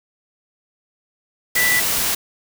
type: tone in noise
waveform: sine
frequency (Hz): 1975.5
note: B6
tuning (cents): 0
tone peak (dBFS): -16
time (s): 1.56-1.8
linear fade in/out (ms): 5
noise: white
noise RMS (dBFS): -20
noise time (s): 1.55-2.15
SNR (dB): +1
effects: none